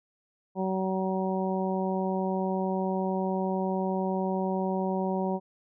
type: harmonic tone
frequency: 188.9 Hz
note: F#3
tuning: 36 cents sharp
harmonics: 1 / 2 / 3 / 4 / 5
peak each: -29 / -32 / -34 / -35 / -36 dBFS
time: 0.55-5.4 s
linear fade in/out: 50 ms
effects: none